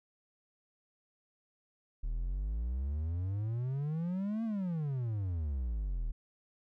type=exponential two-way sweep; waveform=triangle; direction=up then down; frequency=36.71 to 230.8 to 36.71 Hz; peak=-30 dBFS; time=2.03-6.12 s; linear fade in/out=10 ms; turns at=4.44 s; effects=none